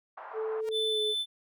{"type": "band-pass noise", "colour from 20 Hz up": "white", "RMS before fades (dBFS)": -44, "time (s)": [0.17, 0.61], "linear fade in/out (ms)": 5, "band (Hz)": [660, 1200], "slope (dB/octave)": 24}
{"type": "tone with pitch glide", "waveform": "sine", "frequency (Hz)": [439, 428], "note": ["A4", "A4"], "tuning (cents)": [-4, -48], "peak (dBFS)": -30, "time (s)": [0.33, 1.15], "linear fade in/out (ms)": 50, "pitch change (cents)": -44, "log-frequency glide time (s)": [0.89, 1]}
{"type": "tone with exponential growth", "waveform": "sawtooth", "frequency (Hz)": 466.2, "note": "A#4", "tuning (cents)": 0, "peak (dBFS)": -34, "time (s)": [0.58, 0.69], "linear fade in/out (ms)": 1, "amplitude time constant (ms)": 23}
{"type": "tone", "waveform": "triangle", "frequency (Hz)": 3520, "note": "A7", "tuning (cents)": 0, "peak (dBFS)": -27, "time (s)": [0.71, 1.26], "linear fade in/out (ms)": 50}
{"effects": []}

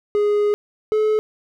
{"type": "tone pair in turn", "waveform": "triangle", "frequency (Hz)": [414.7, 430], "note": ["G#4", "A4"], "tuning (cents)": [-3, -40], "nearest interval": "minor second", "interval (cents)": 63, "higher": "second", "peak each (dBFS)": [-13, -13], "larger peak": "neither", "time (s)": [[0.15, 0.54], [0.92, 1.19]], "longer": "first", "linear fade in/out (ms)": 0, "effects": []}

